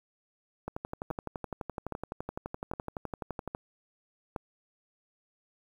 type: two click trains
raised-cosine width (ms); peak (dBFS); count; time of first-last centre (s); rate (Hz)
1; -20 / -21; 5 / 34; 1.11-4.362 / 0.68-3.477; 1.23 / 11.8
effects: 9-bit